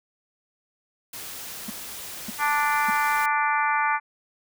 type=noise; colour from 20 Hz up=white; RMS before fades=-37 dBFS; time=1.13-3.26 s; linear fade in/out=5 ms
type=tone bursts; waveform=triangle; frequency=216.6 Hz; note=A3; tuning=27 cents flat; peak=-27 dBFS; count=3; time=1.68-2.903 s; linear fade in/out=5 ms; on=21 ms; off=580 ms
type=harmonic tone; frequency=293.7 Hz; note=D4; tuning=in tune; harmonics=3 / 4 / 5 / 6 / 7 / 8; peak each=-24 / -26 / -28 / -30 / -31 / -32 dBFS; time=2.38-4 s; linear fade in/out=50 ms
effects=none